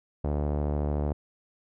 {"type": "tone with low-pass filter", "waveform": "sawtooth", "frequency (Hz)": 73.42, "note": "D2", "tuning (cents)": 0, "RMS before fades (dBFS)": -28, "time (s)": [0.24, 1.13], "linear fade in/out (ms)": 5, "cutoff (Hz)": 660, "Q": 1.5, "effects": []}